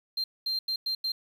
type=tone bursts at uneven times; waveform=triangle; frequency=4167 Hz; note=C8; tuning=8 cents flat; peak=-25 dBFS; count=5; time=0.17-0.24 / 0.46-0.59 / 0.68-0.76 / 0.86-0.95 / 1.04-1.12 s; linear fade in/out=5 ms; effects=tanh soft clip ceiling -22 dBFS + 9-bit